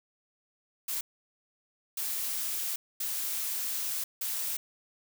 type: noise bursts at uneven times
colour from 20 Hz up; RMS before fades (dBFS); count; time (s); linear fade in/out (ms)
blue; -33; 4; 0.88-1.01 / 1.97-2.76 / 3-4.04 / 4.21-4.57; 5
effects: none